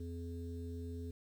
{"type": "harmonic tone", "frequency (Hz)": 84.8, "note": "E2", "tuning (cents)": 50, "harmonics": [1, 3, 5], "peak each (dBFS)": [-42, -47, -50], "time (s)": [0, 1.11], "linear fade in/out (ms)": 5, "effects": ["11-bit"]}